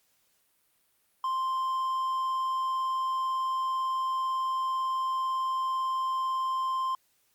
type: tone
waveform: triangle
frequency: 1047 Hz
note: C6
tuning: 1 cent sharp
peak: -25 dBFS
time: 1.24-6.95 s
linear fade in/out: 2 ms
effects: white hiss -70 dBFS RMS until 7.34 s + Opus 48 kbps